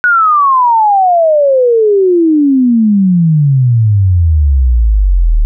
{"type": "exponential sweep", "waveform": "sine", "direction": "down", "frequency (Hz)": [1480, 36.71], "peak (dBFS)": -5, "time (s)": [0.04, 5.45], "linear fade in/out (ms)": 0, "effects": []}